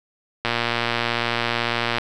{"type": "click train", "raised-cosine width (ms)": 0.3, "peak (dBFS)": -5, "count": 182, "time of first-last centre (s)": [0.45, 1.984], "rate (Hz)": 118, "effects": []}